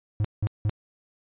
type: tone bursts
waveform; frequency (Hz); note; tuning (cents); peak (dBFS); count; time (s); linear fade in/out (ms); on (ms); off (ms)
triangle; 105.1; G#2; +21; -19; 3; 0.2-0.695; 0; 45; 180
effects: resampled to 8000 Hz